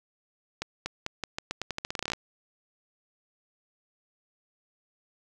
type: accelerating click train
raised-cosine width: 0.2 ms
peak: -14 dBFS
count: 19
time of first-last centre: 0.62-2.134 s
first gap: 240 ms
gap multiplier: 0.85
effects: none